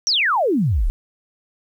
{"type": "exponential sweep", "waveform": "sine", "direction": "down", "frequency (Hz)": [6000, 31.23], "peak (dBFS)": -15, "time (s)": [0.07, 0.9], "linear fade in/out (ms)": 0, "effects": ["9-bit"]}